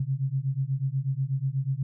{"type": "beating tone pair", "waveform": "sine", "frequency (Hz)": [130.81, 139.01], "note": ["C3", "C#3"], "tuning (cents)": [0, 5], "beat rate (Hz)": 8.2, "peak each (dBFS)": -28, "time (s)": [0, 1.83], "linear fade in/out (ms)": 5, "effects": []}